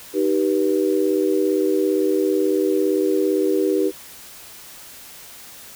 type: chord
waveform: sine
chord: Eb augmented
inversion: none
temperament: just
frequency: 311.1 / 388.9 / 486.1 Hz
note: Eb4 / G4 / B4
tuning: 0 / -14 / -28 cents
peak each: -21 / -19 / -23 dBFS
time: 0.13-3.92 s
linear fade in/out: 50 ms
effects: white hiss -41 dBFS RMS until 5.75 s